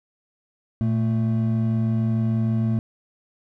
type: tone pair together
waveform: triangle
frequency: 115.68 / 222.2 Hz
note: A#2 / A3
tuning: -13 / +17 cents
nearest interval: major seventh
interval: 1130 cents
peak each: -19 / -21 dBFS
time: 0.81-2.79 s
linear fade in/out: 0 ms
effects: none